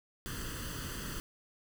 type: noise with comb filter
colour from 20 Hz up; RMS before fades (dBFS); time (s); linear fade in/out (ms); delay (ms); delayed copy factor
pink; -40; 0.26-1.2; 0; 0.65; +0.8
effects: none